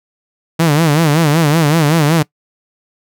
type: tone with vibrato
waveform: sawtooth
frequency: 155.56 Hz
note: D#3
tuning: in tune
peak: -5 dBFS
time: 0.59-2.23 s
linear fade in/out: 10 ms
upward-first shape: sine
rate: 5.3 Hz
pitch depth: 140 cents each way
effects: noise-tail reverb RT60 0.1 s tail -22 dB re dry